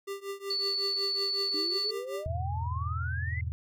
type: tone with tremolo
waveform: square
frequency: 396.2 Hz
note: G4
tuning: 18 cents sharp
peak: -33 dBFS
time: 0.07-2.26 s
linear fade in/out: 10 ms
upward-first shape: triangle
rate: 5.4 Hz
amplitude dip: 95%
type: tone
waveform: sine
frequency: 4452 Hz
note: C#8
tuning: 7 cents sharp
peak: -28 dBFS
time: 0.5-1.91 s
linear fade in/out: 5 ms
type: exponential sweep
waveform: sine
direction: up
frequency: 297.6 to 2093 Hz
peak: -36 dBFS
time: 1.54-3.41 s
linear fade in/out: 2 ms
type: chord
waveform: sine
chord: E major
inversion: none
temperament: equal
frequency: 82.41 / 103.83 / 123.47 Hz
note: E2 / G#2 / B2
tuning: 0 / 0 / 0 cents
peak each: -32 / -37 / -37 dBFS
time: 2.26-3.52 s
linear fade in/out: 0 ms
effects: none